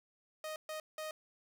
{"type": "tone bursts at uneven times", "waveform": "sawtooth", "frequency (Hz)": 622.3, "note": "D#5", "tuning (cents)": 0, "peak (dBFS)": -36, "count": 3, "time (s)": [[0.44, 0.56], [0.69, 0.8], [0.98, 1.11]], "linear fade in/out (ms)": 2, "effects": []}